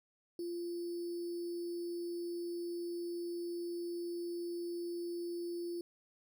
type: tone with sample-and-hold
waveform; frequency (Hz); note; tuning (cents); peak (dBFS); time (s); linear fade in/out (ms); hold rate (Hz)
sine; 345.6; F4; -18; -37; 0.39-5.81; 2; 4900
effects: none